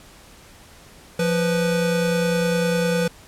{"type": "tone pair together", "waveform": "square", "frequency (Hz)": [174.62, 493.9], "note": ["F3", "B4"], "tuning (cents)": [0, 0], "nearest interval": "octave + tritone", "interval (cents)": 1800, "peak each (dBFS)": -22, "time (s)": [1.19, 3.08], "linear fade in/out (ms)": 5, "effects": ["pink hiss -47 dBFS RMS until 3.27 s", "low-pass 12000 Hz 12 dB/octave"]}